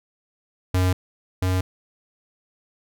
square tone pair in turn, 91.9 / 92.43 Hz, F#2 / F#2, -11 / -1 cents, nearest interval unison, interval 10 cents, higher second, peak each -18 / -20 dBFS, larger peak first, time 0.74-0.93 / 1.42-1.61 s, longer neither, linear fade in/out 5 ms, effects none

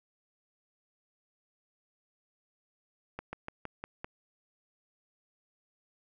slowing click train, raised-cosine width 0.5 ms, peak -23 dBFS, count 6, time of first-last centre 3.19-4.045 s, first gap 140 ms, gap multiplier 1.1, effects none

